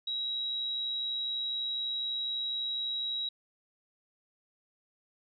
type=tone; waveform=sine; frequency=3856 Hz; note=B7; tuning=42 cents flat; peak=-31 dBFS; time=0.07-3.29 s; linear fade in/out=5 ms; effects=none